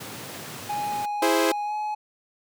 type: high-pass noise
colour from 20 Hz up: pink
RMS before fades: -38 dBFS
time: 0-1.06 s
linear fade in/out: 10 ms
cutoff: 100 Hz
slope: 48 dB/octave
type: tone with pitch glide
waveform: triangle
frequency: 829 to 845.9 Hz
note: G#5 to G#5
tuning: -3 to +32 cents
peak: -24 dBFS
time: 0.69-1.95 s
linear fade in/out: 10 ms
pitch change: +35 cents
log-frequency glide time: 1.64-1.74 s
type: chord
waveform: sawtooth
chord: E augmented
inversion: none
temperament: equal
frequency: 329.6 / 415.3 / 523.3 Hz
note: E4 / G#4 / B#4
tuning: 0 / 0 / 0 cents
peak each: -19 / -22 / -20 dBFS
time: 1.22-1.52 s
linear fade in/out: 5 ms
effects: none